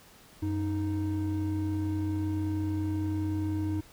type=tone pair together; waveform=triangle; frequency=93.89 / 311.1 Hz; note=F#2 / D#4; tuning=+26 / 0 cents; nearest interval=octave + major sixth; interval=2074 cents; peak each=-28 dBFS; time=0.42-3.81 s; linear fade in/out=10 ms; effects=tanh soft clip ceiling -19 dBFS + pink hiss -55 dBFS RMS until 3.92 s